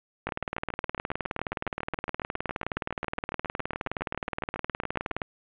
two click trains, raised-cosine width 0.5 ms, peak -14 / -18 dBFS, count 96 / 36, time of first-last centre 0.27-5.218 / 0.29-5.111 s, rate 19.2 / 7.26 Hz, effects resampled to 8000 Hz + 7-bit

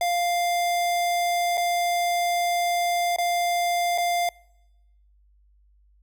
square tone with dropouts, 698.5 Hz, F5, in tune, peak -22 dBFS, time 0.01-4.29 s, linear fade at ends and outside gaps 2 ms, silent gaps 1.573-1.577 / 3.162-3.184 / 3.978-3.982 s, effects noise-tail reverb RT60 1.0 s tail -26 dB re dry + added 50 Hz sine -56 dBFS peak until 6.02 s

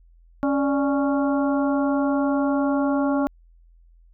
harmonic tone with a mistuned harmonic, 277.2 Hz, C#4, in tune, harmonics 1 / 2 / 3 / 4 / 5, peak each -20 / -26 / -30 / -32 / -34 dBFS, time 0.43-3.27 s, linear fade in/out 0 ms, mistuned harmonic 2, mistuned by +94 cents, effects added 42 Hz sine -50 dBFS peak until 4.13 s

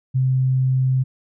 sine tone, 130.3 Hz, C3, 7 cents flat, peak -15 dBFS, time 0.14-1.04 s, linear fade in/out 20 ms, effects none

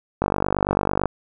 click train, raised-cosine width 1 ms, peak -5 dBFS, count 42, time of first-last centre 0.22-1.057 s, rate 49 Hz, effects none

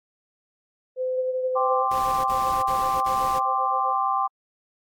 sine tone, 512 Hz, C5, 38 cents flat, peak -23 dBFS, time 0.96-1.84 s, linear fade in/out 50 ms
sine tone with tremolo, 523.3 Hz, C5, in tune, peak -30 dBFS, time 1.16-3.97 s, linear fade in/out 10 ms, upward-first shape sine, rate 7.8 Hz, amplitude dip 95%
sine chord, G suspended fourth, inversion none, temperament equal, 784 / 1046.5 / 1174.7 Hz, G5 / C6 / D6, 0 / 0 / 0 cents, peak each -25 dBFS, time 1.55-4.28 s, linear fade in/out 20 ms
pink noise bursts, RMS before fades -37 dBFS, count 4, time 1.91-3.389 s, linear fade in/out 5 ms, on 330 ms, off 53 ms
effects AAC 64 kbps

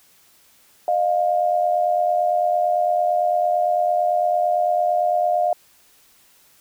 sine tone pair together, 617 / 705.9 Hz, D#5 / F5, -15 / +18 cents, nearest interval major second, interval 233 cents, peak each -21 / -18 dBFS, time 0.88-5.53 s, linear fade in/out 2 ms, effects white hiss -55 dBFS RMS until 6.6 s

